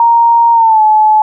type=tone with pitch glide; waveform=sine; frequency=932.3 to 859.9 Hz; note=A#5 to A5; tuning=0 to -40 cents; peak=-4 dBFS; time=0-1.22 s; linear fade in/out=2 ms; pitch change=-140 cents; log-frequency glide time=0.53-0.82 s; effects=none